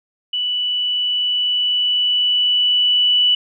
sine tone with level ramp, 2964 Hz, F#7, 2 cents sharp, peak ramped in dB -18 to -11 dBFS, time 0.33-3.35 s, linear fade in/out 5 ms, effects none

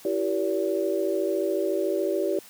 sine tone cluster, 331.7 / 385.6 / 472.5 / 574 Hz, E4 / G4 / A#4 / D5, +11 / -28 / +23 / -40 cents, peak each -29 / -26 / -34 / -28 dBFS, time 0.05-2.39 s, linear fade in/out 2 ms, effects white hiss -49 dBFS RMS until 2.49 s + high-pass 100 Hz 12 dB/octave

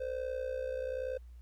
triangle tone with amplitude modulation, 516 Hz, C5, 24 cents flat, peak -29 dBFS, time 0-1.18 s, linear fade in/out 10 ms, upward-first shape sine, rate 61 Hz, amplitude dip 75%, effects added 60 Hz sine -48 dBFS peak until 1.41 s + pink hiss -74 dBFS RMS until 1.41 s

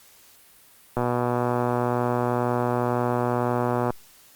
click train, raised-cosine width 1 ms, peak -10 dBFS, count 359, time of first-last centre 0.97-3.904 s, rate 122 Hz, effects white hiss -53 dBFS RMS until 4.35 s + Opus 48 kbps

